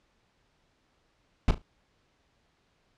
brown noise with echo, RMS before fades -19 dBFS, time 1.48-1.51 s, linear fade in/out 2 ms, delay 36 ms, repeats 3, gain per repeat -12 dB, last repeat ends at 1.618 s, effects pink hiss -70 dBFS RMS until 2.97 s + low-pass 5000 Hz 12 dB/octave

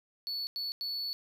triangle tone bursts at uneven times, 4435 Hz, C#8, in tune, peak -32 dBFS, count 3, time 0.27-0.47 / 0.56-0.72 / 0.81-1.13 s, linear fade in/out 0 ms, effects none

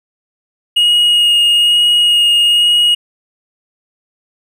triangle tone with vibrato, 2872 Hz, F7, 48 cents sharp, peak -6 dBFS, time 0.76-2.95 s, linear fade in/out 10 ms, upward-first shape sine, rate 1.1 Hz, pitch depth 11 cents each way, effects none

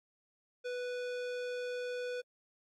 square tone, 493.9 Hz, B4, in tune, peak -37 dBFS, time 0.64-2.22 s, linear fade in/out 20 ms, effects low-pass 5000 Hz 12 dB/octave + AAC 64 kbps

